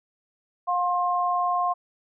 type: tone pair together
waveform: sine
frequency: 713.2 / 1062 Hz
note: F5 / C6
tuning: +36 / +25 cents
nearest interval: perfect fifth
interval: 689 cents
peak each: -24 dBFS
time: 0.67-1.74 s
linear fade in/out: 20 ms
effects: none